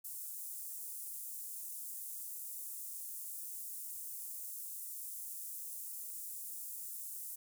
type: high-pass noise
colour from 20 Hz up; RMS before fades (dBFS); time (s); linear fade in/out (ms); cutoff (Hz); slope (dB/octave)
pink; -45; 0.04-7.36; 10; 8800; 24
effects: none